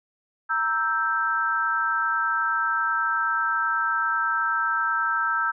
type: chord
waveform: sine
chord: E diminished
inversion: second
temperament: equal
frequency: 932.3 / 1318.5 / 1568 Hz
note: Bb5 / E6 / G6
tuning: 0 / 0 / 0 cents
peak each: -30 / -24 / -25 dBFS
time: 0.49-5.52 s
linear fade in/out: 20 ms
effects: none